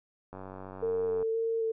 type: click train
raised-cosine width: 1 ms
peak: -29 dBFS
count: 86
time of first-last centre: 0.33-1.227 s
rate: 94.8 Hz
type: tone with vibrato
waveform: sine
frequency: 450.8 Hz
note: A4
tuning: 42 cents sharp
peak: -27 dBFS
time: 0.82-1.72 s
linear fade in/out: 10 ms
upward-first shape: square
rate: 1.9 Hz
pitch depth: 13 cents each way
effects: none